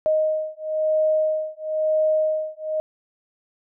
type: beating tone pair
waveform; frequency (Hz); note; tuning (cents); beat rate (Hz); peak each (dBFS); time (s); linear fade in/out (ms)
sine; 622.3 / 623.3; D#5 / D#5; 0 / +3; 1; -22; 0.06-2.8; 0
effects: none